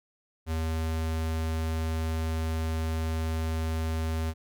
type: tone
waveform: square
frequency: 80.4 Hz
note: E2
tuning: 43 cents flat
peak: -28 dBFS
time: 0.46-4.34 s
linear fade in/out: 50 ms
effects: none